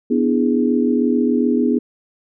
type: chord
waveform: sine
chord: E dominant seventh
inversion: second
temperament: equal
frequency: 246.9 / 293.7 / 329.6 / 415.3 Hz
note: B3 / D4 / E4 / G#4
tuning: 0 / 0 / 0 / 0 cents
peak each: -16 / -21 / -22 / -21 dBFS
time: 0.1-1.79 s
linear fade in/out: 10 ms
effects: none